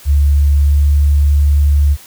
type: tone with pitch glide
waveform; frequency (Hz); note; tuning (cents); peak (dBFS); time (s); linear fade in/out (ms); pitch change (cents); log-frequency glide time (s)
sine; 71.7 to 72.24; D2 to D2; -41 to -28; -7; 0.05-1.97; 50; +13; 0.59-0.87
effects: white hiss -39 dBFS RMS until 2.06 s